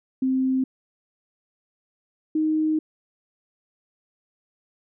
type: tone pair in turn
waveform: sine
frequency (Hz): 261.4 / 311.6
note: C4 / D#4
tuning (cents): -1 / +3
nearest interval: minor third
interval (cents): 304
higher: second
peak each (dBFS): -19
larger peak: neither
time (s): 0.22-0.64 / 2.35-2.79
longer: second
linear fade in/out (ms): 5
effects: none